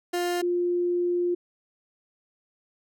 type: tone pair in turn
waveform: 30% pulse / sine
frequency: 352 / 352 Hz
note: F4 / F4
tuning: +14 / +14 cents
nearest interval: unison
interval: 0 cents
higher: neither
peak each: -22 dBFS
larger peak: neither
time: 0.13-0.42 / 0.42-1.35 s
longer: second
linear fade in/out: 10 ms
effects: none